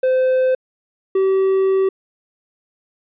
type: tone pair in turn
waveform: triangle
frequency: 516 / 383.8 Hz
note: C5 / G4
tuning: -24 / -37 cents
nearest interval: perfect fourth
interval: 513 cents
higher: first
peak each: -11 dBFS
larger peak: neither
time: 0.03-0.55 / 1.15-1.89 s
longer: second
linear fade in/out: 5 ms
effects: resampled to 8000 Hz